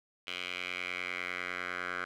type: tone with band-pass filter sweep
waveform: 10% pulse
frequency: 89.9 Hz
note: F#2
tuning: 49 cents flat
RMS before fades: -38 dBFS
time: 0.27-2.05 s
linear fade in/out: 5 ms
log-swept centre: 2800 to 1600 Hz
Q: 3.7
effects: none